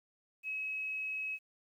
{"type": "tone", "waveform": "sine", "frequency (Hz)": 2562, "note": "E7", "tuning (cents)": -50, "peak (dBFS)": -35, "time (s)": [0.43, 1.39], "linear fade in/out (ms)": 50, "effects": ["11-bit"]}